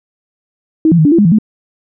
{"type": "tone with pitch steps", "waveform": "sine", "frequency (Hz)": [318.3, 170.6, 156.6, 289.7, 335.3, 206.7, 165.7, 215], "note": ["D#4", "F3", "D#3", "D4", "E4", "G#3", "E3", "A3"], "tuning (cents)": [39, -40, 11, -24, 30, -8, 9, -40], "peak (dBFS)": -5, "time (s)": [0.85, 1.386], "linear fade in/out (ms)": 2, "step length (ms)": 67, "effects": []}